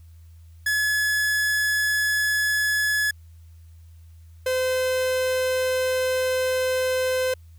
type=tone pair in turn; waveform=45% pulse; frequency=1703 / 513.8 Hz; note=G#6 / C5; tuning=+43 / -32 cents; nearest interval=octave + major sixth; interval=2075 cents; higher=first; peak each=-20 / -21 dBFS; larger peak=first; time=0.66-3.11 / 4.46-7.34 s; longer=second; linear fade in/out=5 ms; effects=added 82 Hz sine -44 dBFS peak until 7.58 s + white hiss -65 dBFS RMS until 7.58 s